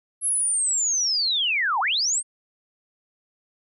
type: linear two-way sweep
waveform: sine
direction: down then up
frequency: 11070 to 740 to 8770 Hz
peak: -20 dBFS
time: 0.21-2.23 s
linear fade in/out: 50 ms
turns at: 1.8 s
effects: none